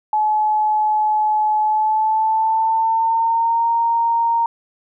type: tone with pitch glide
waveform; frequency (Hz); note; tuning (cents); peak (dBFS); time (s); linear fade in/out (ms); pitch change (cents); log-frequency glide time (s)
sine; 855 to 927; A5 to A#5; -50 to -10; -14; 0.13-4.46; 2; +140; 1.6-3.67
effects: none